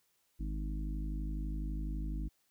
harmonic tone, 52 Hz, G#1, 3 cents sharp, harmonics 1 / 3 / 4 / 5 / 6, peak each -35 / -45 / -48 / -48 / -48 dBFS, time 0.39-2.29 s, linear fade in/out 20 ms, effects white hiss -75 dBFS RMS until 2.5 s

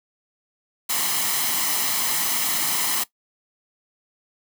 white noise with comb filter, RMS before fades -23 dBFS, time 0.89-3.04 s, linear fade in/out 10 ms, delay 0.98 ms, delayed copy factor +0.55, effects noise-tail reverb RT60 0.1 s tail -18 dB re dry + high-pass 200 Hz 12 dB/octave

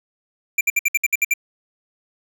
square tone bursts, 2360 Hz, D7, 8 cents sharp, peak -15 dBFS, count 9, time 0.58-1.338 s, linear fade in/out 5 ms, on 30 ms, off 61 ms, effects none

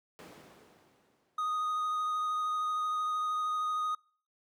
brown noise with exponential decay, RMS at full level -38 dBFS, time 0.19-1.9 s, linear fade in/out 0 ms, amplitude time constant 370 ms
triangle tone with vibrato, 1243 Hz, D#6, 2 cents flat, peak -28 dBFS, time 1.38-3.95 s, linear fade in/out 5 ms, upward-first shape sine, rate 13 Hz, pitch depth 12 cents each way
effects noise-tail reverb RT60 0.5 s tail -26 dB re dry + high-pass 300 Hz 12 dB/octave

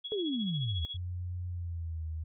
sine tone with tremolo, 3345 Hz, G#7, 12 cents sharp, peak -35 dBFS, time 0.04-0.97 s, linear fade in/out 10 ms, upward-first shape sine, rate 14 Hz, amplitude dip 70%
sine exponential sweep, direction down, 442.2 to 74.7 Hz, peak -30 dBFS, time 0.12-0.85 s, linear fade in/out 0 ms
sine tone with pitch glide, 89.2 to 79.47 Hz, F2 to D#2, +37 to +37 cents, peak -34 dBFS, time 0.94-2.24 s, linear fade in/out 10 ms, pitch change -200 cents, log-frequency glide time 1.48-2.05 s
effects none

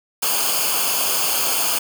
white noise with comb filter, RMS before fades -20 dBFS, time 0.22-1.79 s, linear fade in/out 10 ms, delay 0.52 ms, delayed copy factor -0.75, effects none

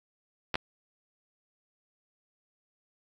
clicks, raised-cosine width 0.3 ms, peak -12 dBFS, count 2, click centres 0.543 / 0.555 s, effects AAC 48 kbps

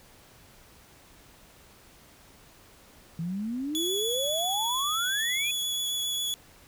sine exponential sweep, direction up, 160 to 2515 Hz, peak -29 dBFS, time 3.19-5.51 s, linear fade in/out 2 ms
sawtooth tone with vibrato, 3396 Hz, G#7, 38 cents sharp, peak -25 dBFS, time 3.75-6.34 s, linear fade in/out 0 ms, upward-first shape triangle, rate 7.4 Hz, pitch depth 15 cents each way
effects pink hiss -55 dBFS RMS until 6.67 s

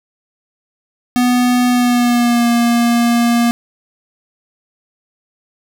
square tone with pitch glide, 246.9 to 236.3 Hz, B3 to A#3, 0 to +24 cents, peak -11 dBFS, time 1.16-3.51 s, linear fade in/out 0 ms, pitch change -76 cents, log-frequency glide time 1.69-2.48 s, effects none

